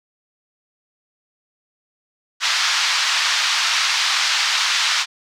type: band-pass noise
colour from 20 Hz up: white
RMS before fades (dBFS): -19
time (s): 2.4-5.06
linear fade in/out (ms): 50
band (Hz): 1000 to 5300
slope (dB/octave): 24
effects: none